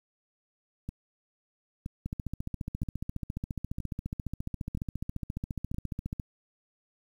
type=two click trains; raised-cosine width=5 ms; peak=-21 / -23 dBFS; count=61 / 6; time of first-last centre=2.06-6.198 / 0.89-5.744 s; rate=14.5 / 1.03 Hz; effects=9-bit